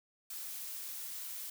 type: noise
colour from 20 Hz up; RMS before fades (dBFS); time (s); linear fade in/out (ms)
blue; -43; 0.3-1.5; 5
effects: none